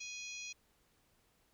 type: harmonic tone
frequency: 830.6 Hz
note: G#5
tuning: in tune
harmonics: 3 / 4 / 5 / 6 / 7 / 8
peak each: -46 / -53 / -52 / -58 / -50 / -53 dBFS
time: 0-0.53 s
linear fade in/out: 10 ms
effects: pink hiss -73 dBFS RMS until 1.53 s